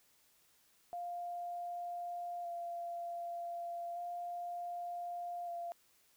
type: tone with vibrato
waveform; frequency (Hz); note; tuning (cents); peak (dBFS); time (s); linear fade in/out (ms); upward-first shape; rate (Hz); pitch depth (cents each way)
sine; 695; F5; -9; -39; 0.93-5.72; 0; square; 0.33; 13
effects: white hiss -70 dBFS RMS until 6.16 s